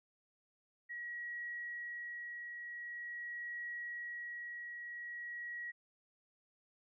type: tone with tremolo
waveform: sine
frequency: 1911 Hz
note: A#6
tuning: 43 cents sharp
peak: -40 dBFS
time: 0.89-5.72 s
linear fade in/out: 20 ms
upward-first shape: triangle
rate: 0.45 Hz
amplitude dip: 35%
effects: none